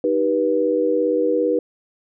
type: chord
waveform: sine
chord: Eb augmented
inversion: none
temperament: just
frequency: 311.1 / 388.9 / 486.1 Hz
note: Eb4 / G4 / B4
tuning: 0 / -14 / -28 cents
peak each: -22 / -23 / -18 dBFS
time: 0.04-1.59 s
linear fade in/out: 2 ms
effects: none